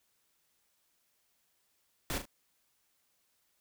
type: noise with echo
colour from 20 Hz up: pink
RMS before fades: -35 dBFS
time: 2.1-2.18 s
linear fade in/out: 0 ms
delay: 37 ms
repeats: 2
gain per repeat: -8 dB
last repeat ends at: 2.254 s
effects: white hiss -75 dBFS RMS until 3.6 s